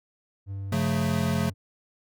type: tone with pitch glide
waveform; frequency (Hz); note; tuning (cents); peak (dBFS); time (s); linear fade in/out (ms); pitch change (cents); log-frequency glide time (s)
triangle; 98.2 to 93.77; G2 to F#2; +4 to +24; -29; 0.46-1.54; 50; -80; 0.95-1.12
type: chord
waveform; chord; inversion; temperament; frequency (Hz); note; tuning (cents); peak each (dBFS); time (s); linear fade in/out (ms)
square; Db augmented; none; equal with one note detuned; 138.59 / 179.21 / 220; Db3 / F3 / A3; 0 / +45 / 0; -29; 0.72-1.5; 5
effects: none